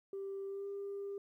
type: tone with pitch glide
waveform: sine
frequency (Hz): 392 to 399.1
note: G4 to G4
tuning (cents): 0 to +31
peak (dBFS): -38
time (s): 0.13-1.18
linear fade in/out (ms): 2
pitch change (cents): +31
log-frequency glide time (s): 0.47-0.67
effects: tanh soft clip ceiling -36 dBFS + 13-bit